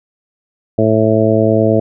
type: harmonic tone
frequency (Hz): 109.7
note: A2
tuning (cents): -5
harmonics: 1 / 2 / 3 / 4 / 5 / 6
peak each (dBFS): -16 / -16 / -16 / -16 / -16 / -16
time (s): 0.78-1.8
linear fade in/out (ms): 5
effects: none